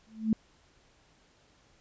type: tone with exponential growth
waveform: sine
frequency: 220 Hz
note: A3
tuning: in tune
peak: -19 dBFS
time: 0.07-0.33 s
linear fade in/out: 2 ms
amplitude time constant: 55 ms
effects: pink hiss -64 dBFS RMS until 1.8 s + resampled to 16000 Hz